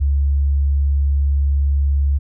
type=tone; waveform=sine; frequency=70.2 Hz; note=C#2; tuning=22 cents sharp; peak=-13 dBFS; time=0-2.19 s; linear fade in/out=20 ms; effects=none